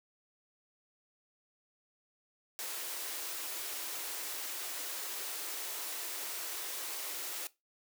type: high-pass noise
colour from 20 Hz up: white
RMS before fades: -40 dBFS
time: 2.59-7.47 s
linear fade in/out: 0 ms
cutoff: 290 Hz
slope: 96 dB/octave
effects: noise-tail reverb RT60 0.2 s tail -18 dB re dry